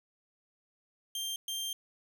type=tone bursts at uneven times; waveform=sawtooth; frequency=3173 Hz; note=G7; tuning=20 cents sharp; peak=-31 dBFS; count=2; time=1.15-1.36 / 1.48-1.73 s; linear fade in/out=2 ms; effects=none